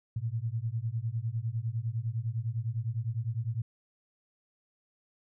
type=beating tone pair; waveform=sine; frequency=109.5 / 119.4 Hz; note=A2 / A#2; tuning=-8 / +42 cents; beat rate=9.9 Hz; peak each=-33 / -33 dBFS; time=0.16-3.62 s; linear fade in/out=5 ms; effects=none